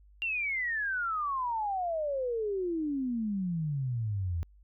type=exponential sweep; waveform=sine; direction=down; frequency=2794 to 80 Hz; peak=-29 dBFS; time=0.22-4.43 s; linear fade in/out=0 ms; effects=added 50 Hz sine -55 dBFS peak until 4.63 s